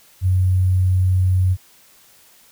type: tone with sample-and-hold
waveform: sine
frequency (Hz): 92.5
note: F#2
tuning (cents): 0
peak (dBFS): -13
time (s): 0.21-1.57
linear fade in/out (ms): 50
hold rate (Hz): 11025
effects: white hiss -51 dBFS RMS until 2.51 s